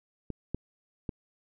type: clicks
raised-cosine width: 3 ms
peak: -22 / -18 / -20 dBFS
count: 3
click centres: 0.303 / 0.546 / 1.092 s
effects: none